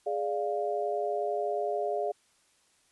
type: chord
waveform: sine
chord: D diminished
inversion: second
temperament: equal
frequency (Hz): 415.3 / 587.3 / 698.5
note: Ab4 / D5 / F5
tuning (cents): 0 / 0 / 0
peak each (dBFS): -32 / -33 / -32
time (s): 0.06-2.12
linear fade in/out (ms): 10
effects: white hiss -67 dBFS RMS until 2.91 s + resampled to 24000 Hz